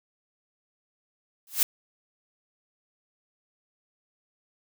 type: noise with exponential growth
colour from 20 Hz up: blue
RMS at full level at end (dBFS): -17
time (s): 1.47-1.63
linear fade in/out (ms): 2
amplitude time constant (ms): 33
effects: none